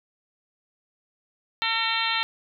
harmonic tone with a mistuned harmonic, 450.8 Hz, A4, 42 cents sharp, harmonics 2 / 3 / 4 / 5 / 6 / 7 / 8 / 9, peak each -31 / -31 / -31 / -31 / -31 / -31 / -31 / -31 dBFS, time 1.62-2.23 s, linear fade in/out 0 ms, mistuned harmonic 4, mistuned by +30 cents, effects none

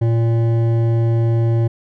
sine tone with hard clipping, 115.3 Hz, A#2, 19 cents flat, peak -15 dBFS, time 0.01-1.68 s, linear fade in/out 10 ms, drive 11 dB, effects none

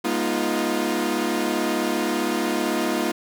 sawtooth chord, F half-diminished seventh, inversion first, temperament equal with one note detuned, 207.7 / 243.1 / 311.1 / 349.2 Hz, Ab3 / Cb4 / Eb4 / F4, 0 / -27 / 0 / 0 cents, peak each -26 / -23 / -23 / -22 dBFS, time 0.04-3.12 s, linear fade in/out 10 ms, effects none

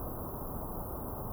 pink band-stop noise, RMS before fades -39 dBFS, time 0-1.32 s, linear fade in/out 0 ms, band 1200 to 12000 Hz, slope 48 dB/octave, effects none

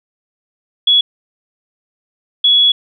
sine tone bursts at uneven times, 3375 Hz, G#7, 27 cents sharp, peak -7 dBFS, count 2, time 0.87-1.01 / 2.44-2.72 s, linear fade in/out 5 ms, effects none

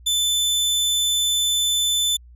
sawtooth tone, 3520 Hz, A7, in tune, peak -15 dBFS, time 0.06-2.17 s, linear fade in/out 10 ms, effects added 60 Hz sine -43 dBFS peak until 2.35 s + resampled to 32000 Hz

